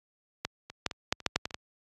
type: clicks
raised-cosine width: 0.2 ms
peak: -12 / -24 / -9 / -20 / -7 / -27 / -7 / -6 / -14 / -25 / -17 dBFS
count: 11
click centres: 0.45 / 0.7 / 0.863 / 0.912 / 1.125 / 1.203 / 1.263 / 1.36 / 1.455 / 1.508 / 1.544 s
effects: high-pass 60 Hz 12 dB/octave + AAC 32 kbps